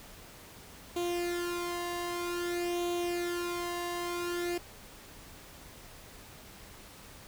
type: tone with flanger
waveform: sawtooth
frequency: 349.2 Hz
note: F4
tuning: in tune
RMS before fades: -34 dBFS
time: 0.96-4.58 s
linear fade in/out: 5 ms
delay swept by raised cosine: 0.29 to 1.05 ms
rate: 0.52 Hz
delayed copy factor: +0.7
effects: pink hiss -51 dBFS RMS until 7.27 s